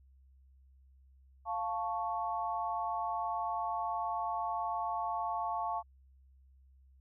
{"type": "chord", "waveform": "sine", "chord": "F augmented", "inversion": "none", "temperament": "equal", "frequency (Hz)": [698.5, 880, 1108.7], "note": ["F5", "A5", "C#6"], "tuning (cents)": [0, 0, 0], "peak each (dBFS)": [-37, -36, -38], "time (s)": [1.45, 5.83], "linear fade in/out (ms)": 50, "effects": ["added 66 Hz sine -59 dBFS peak until 7 s"]}